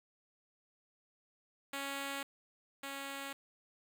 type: tone pair in turn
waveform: 5% pulse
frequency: 277.2 / 276.1 Hz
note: C#4 / C#4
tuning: 0 / -7 cents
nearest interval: unison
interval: 7 cents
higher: first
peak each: -27 / -30 dBFS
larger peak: first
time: 1.73-2.23 / 2.83-3.33 s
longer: neither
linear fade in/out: 5 ms
effects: none